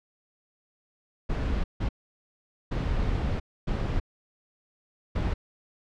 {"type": "noise bursts at uneven times", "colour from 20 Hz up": "brown", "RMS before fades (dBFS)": -27, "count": 5, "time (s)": [[1.29, 1.64], [1.8, 1.89], [2.71, 3.4], [3.67, 4], [5.15, 5.34]], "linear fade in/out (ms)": 10, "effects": ["low-pass 4000 Hz 12 dB/octave"]}